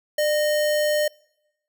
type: tone with sample-and-hold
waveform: sine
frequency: 600 Hz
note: D5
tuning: 37 cents sharp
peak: -18 dBFS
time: 0.18-1.08 s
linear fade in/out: 5 ms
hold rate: 2450 Hz
effects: noise-tail reverb RT60 0.9 s tail -26 dB re dry